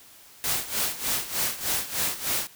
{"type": "noise with tremolo", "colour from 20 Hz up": "white", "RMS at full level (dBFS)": -25, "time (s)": [0.44, 2.47], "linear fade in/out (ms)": 0, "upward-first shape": "sine", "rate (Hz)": 3.3, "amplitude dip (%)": 80, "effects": ["white hiss -51 dBFS RMS until 2.55 s"]}